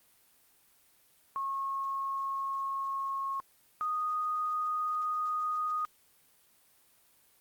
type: tone pair in turn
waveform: sine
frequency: 1089 / 1239.4 Hz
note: C#6 / D#6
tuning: -31 / -7 cents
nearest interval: major second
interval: 224 cents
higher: second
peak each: -31 / -29 dBFS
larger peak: second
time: 1.36-3.4 / 3.81-5.85 s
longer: neither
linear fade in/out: 0 ms
effects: white hiss -65 dBFS RMS until 7.4 s + Opus 32 kbps